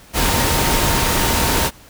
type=tone in noise; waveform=sine; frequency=918 Hz; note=A#5; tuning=27 cents flat; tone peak=-25 dBFS; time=0.13-1.71 s; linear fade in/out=50 ms; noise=pink; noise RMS=-17 dBFS; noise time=0.13-1.71 s; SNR=-11 dB; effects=pink hiss -45 dBFS RMS until 1.89 s